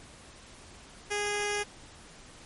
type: tone with notch filter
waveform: 10% pulse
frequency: 412.5 Hz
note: G#4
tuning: 12 cents flat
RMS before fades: -31 dBFS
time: 1.1-1.64 s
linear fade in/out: 20 ms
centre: 1100 Hz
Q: 1.5
effects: pink hiss -51 dBFS RMS until 2.45 s + MP3 48 kbps